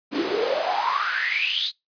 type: noise with high-pass filter sweep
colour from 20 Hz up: pink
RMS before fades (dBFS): -24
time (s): 0.11-1.72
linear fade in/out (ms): 50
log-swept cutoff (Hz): 270 to 4100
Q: 9.8
effects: noise-tail reverb RT60 0.2 s tail -25 dB re dry + resampled to 11025 Hz